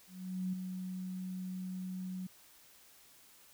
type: tone with ADSR envelope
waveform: sine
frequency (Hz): 185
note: F#3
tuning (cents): 0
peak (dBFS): -32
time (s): 0.07-2.27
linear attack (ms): 460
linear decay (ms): 8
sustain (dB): -6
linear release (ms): 7
effects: white hiss -61 dBFS RMS until 3.53 s